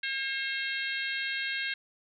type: harmonic tone with a mistuned harmonic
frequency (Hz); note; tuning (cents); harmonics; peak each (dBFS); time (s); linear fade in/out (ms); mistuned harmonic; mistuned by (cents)
538; C5; +48; 3 / 4 / 5 / 6 / 7 / 8; -34 / -36 / -38 / -40 / -41 / -42; 0.03-1.74; 5; 8; -34
effects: none